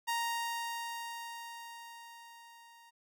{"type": "tone with level ramp", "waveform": "sawtooth", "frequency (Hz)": 932.3, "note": "A#5", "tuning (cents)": 0, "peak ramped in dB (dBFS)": [-27, -53], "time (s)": [0.07, 2.91], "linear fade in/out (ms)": 20, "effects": []}